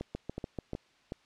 two click trains, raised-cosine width 2 ms, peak -23 / -22 dBFS, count 4 / 5, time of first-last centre 0.01-1.121 / 0.15-0.733 s, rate 2.7 / 6.86 Hz, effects white hiss -65 dBFS RMS until 1.25 s + low-pass 4000 Hz 12 dB/octave

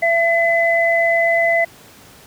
sine tone pair together, 673 / 2018 Hz, E5 / B6, +36 / +37 cents, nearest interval octave + perfect fifth, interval 1901 cents, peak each -15 / -16 dBFS, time 0.02-1.65 s, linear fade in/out 10 ms, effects pink hiss -44 dBFS RMS until 2.26 s + high-pass 80 Hz 12 dB/octave

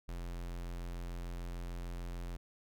square tone, 43.36 Hz, F1, 12 cents flat, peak -40 dBFS, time 0.08-2.37 s, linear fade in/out 10 ms, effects none

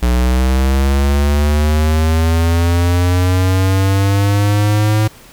square linear sweep, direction up, 60.1 to 108.3 Hz, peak -11 dBFS, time 0.02-5.08 s, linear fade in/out 10 ms, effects pink hiss -41 dBFS RMS until 5.32 s

